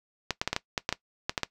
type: clicks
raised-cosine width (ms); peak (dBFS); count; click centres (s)
0.2; -9; 11; 0.307 / 0.415 / 0.476 / 0.53 / 0.564 / 0.778 / 0.891 / 0.926 / 1.295 / 1.378 / 1.433
effects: noise-tail reverb RT60 0.1 s tail -19 dB re dry